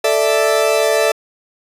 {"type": "chord", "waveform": "40% pulse", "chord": "A suspended fourth", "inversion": "none", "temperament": "equal", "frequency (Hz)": [440, 587.3, 659.3], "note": ["A4", "D5", "E5"], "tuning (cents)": [0, 0, 0], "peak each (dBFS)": -16, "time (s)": [0.04, 1.12], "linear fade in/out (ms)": 5, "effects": ["resampled to 32000 Hz"]}